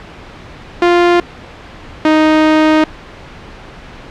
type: tone pair in turn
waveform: sawtooth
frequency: 349.2 / 311.1 Hz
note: F4 / D#4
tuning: 0 / 0 cents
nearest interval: major second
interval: 200 cents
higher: first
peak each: -3 dBFS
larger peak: neither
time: 0.82-1.2 / 2.05-2.84 s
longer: second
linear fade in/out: 2 ms
effects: pink hiss -33 dBFS RMS until 4.1 s + low-pass 3000 Hz 12 dB/octave